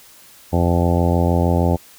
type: harmonic tone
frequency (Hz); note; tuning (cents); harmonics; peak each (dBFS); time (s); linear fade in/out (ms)
86.5; F2; -16; 1 / 2 / 3 / 4 / 5 / 6 / 7 / 8 / 9 / 10; -17 / -20 / -23 / -25 / -27 / -25 / -26 / -31 / -27 / -29; 0.52-1.77; 20
effects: white hiss -46 dBFS RMS until 1.98 s